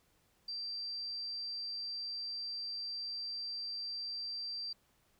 sine tone, 4699 Hz, D8, in tune, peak -38 dBFS, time 0.48-4.73 s, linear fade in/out 5 ms, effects pink hiss -72 dBFS RMS until 5.19 s

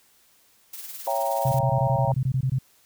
blue noise with tremolo, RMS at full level -36 dBFS, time 0.73-1.59 s, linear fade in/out 5 ms, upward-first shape sine, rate 19 Hz, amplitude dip 50%
sine chord, C# diminished seventh, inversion none, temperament equal with one note detuned, 554.4 / 667.7 / 784 / 932.3 Hz, C#5 / E5 / G5 / Bb5, 0 / +22 / 0 / 0 cents, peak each -28 dBFS, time 1.07-2.12 s, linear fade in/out 2 ms
sine tone bursts, 130.81 Hz, C3, in tune, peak -20 dBFS, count 13, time 1.45-2.587 s, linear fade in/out 5 ms, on 69 ms, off 20 ms
effects white hiss -60 dBFS RMS until 2.85 s

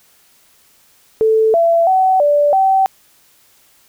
sine tone with pitch steps, 440.6 / 672 / 755 / 584 / 769 Hz, A4 / E5 / F#5 / D5 / G5, +2 / +33 / +35 / -10 / -33 cents, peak -9 dBFS, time 1.21-2.86 s, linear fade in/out 0 ms, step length 330 ms, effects white hiss -52 dBFS RMS until 3.88 s

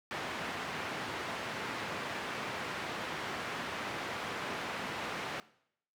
white band-pass noise, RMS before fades -39 dBFS, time 0.11-5.4 s, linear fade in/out 0 ms, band 110 to 2000 Hz, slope 12 dB/octave, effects noise-tail reverb RT60 0.7 s tail -20 dB re dry

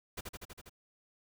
pink noise with echo, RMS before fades -40 dBFS, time 0.17-0.21 s, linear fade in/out 10 ms, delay 81 ms, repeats 6, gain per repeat -2 dB, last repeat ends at 0.696 s, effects none

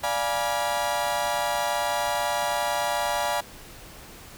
35% pulse chord, D diminished seventh, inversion none, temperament equal with one note detuned, 587.3 / 698.5 / 830.6 / 968.6 Hz, D5 / F5 / Ab5 / Cb6, 0 / 0 / 0 / -34 cents, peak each -28 dBFS, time 0.03-3.41 s, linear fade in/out 10 ms, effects pink hiss -45 dBFS RMS until 4.37 s

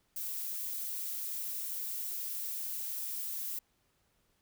violet noise, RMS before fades -38 dBFS, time 0.16-3.59 s, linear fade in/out 5 ms, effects pink hiss -74 dBFS RMS until 4.41 s

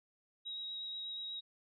sine tone with vibrato, 3817 Hz, A#7, 40 cents sharp, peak -40 dBFS, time 0.45-1.41 s, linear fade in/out 20 ms, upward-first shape triangle, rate 8.3 Hz, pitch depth 14 cents each way, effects none

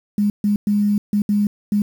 sine tone bursts at uneven times, 206.1 Hz, G#3, 13 cents flat, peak -14 dBFS, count 6, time 0.18-0.3 / 0.44-0.56 / 0.67-0.98 / 1.13-1.22 / 1.29-1.47 / 1.72-1.82 s, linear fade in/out 2 ms, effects 7-bit

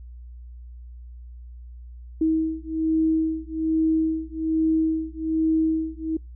sine beating tone pair, 318.6 / 319.8 Hz, D#4 / D#4, +41 / +48 cents, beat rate 1.2 Hz, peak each -23 dBFS, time 2.21-6.17 s, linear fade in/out 5 ms, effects noise-tail reverb RT60 0.2 s tail -26 dB re dry + added 60 Hz sine -38 dBFS peak until 6.35 s

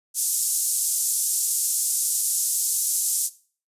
pink band-pass noise, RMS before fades -24 dBFS, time 0.14-3.3 s, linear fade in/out 50 ms, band 7000 to 12000 Hz, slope 24 dB/octave, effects noise-tail reverb RT60 0.4 s tail -17 dB re dry + resampled to 32000 Hz

